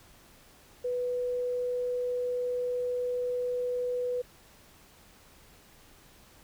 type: tone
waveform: sine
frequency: 493.9 Hz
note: B4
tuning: in tune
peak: -28 dBFS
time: 0.84-4.22 s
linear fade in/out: 10 ms
effects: pink hiss -57 dBFS RMS until 6.43 s